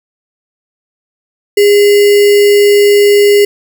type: tone with sample-and-hold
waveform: sine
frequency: 408.9 Hz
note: G#4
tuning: 27 cents flat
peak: -3 dBFS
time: 1.57-3.45 s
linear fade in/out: 5 ms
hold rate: 2450 Hz
effects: none